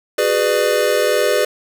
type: chord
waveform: square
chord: G# half-diminished seventh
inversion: third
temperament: just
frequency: 373.8 / 415.3 / 498.4 / 598 Hz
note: F#4 / G#4 / B4 / D5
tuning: +18 / 0 / +16 / +31 cents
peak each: -25 / -20 / -19 / -19 dBFS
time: 0.18-1.45 s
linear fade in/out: 5 ms
effects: none